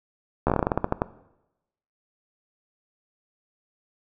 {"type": "slowing click train", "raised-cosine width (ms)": 1, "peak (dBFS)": -7, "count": 14, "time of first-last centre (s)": [0.47, 1.019], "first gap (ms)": 13, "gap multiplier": 1.18, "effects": ["noise-tail reverb RT60 0.9 s tail -17 dB re dry"]}